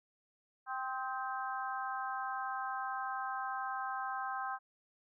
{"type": "harmonic tone with a mistuned harmonic", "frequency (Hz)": 261.6, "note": "C4", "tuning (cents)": 0, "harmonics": [3, 4, 5, 6], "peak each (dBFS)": [-40, -41, -42, -43], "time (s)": [0.66, 4.59], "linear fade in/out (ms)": 50, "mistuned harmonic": 5, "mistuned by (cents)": -38, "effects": []}